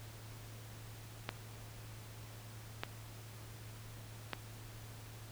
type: clicks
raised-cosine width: 0.3 ms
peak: -20 dBFS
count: 3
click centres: 1.291 / 2.835 / 4.333 s
effects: added 110 Hz sine -50 dBFS peak until 5.31 s + pink hiss -55 dBFS RMS until 5.31 s